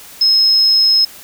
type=tone; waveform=sine; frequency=5160 Hz; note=E8; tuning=38 cents flat; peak=-8 dBFS; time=0.21-1.05 s; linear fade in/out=5 ms; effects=white hiss -37 dBFS RMS until 1.23 s